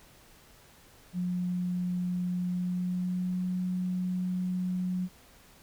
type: tone with pitch glide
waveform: sine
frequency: 179.2 to 182.33 Hz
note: F3 to F#3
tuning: +45 to -25 cents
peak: -28 dBFS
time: 1.13-5.09 s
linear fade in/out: 50 ms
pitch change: +30 cents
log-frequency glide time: 2.51-3.46 s
effects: pink hiss -57 dBFS RMS until 5.62 s